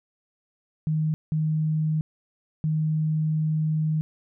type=tone bursts at uneven times; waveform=sine; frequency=155.8 Hz; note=D#3; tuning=3 cents sharp; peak=-21 dBFS; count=3; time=0.87-1.14 / 1.32-2.01 / 2.64-4.01 s; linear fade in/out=0 ms; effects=none